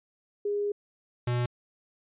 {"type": "tone pair in turn", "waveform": ["sine", "square"], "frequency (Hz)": [410, 121.89], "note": ["G#4", "B2"], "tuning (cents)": [-22, -22], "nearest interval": "octave + major sixth", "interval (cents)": 2100, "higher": "first", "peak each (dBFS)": -26, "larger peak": "neither", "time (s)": [[0.45, 0.72], [1.27, 1.46]], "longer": "first", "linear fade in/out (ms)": 5, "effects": ["resampled to 8000 Hz"]}